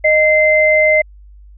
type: tone pair together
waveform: sine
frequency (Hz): 618 / 2075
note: D#5 / C7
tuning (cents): -12 / -15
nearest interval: octave + major sixth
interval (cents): 2097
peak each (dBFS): -11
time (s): 0.04-1.02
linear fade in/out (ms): 10
effects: added 50 Hz sine -37 dBFS peak until 1.57 s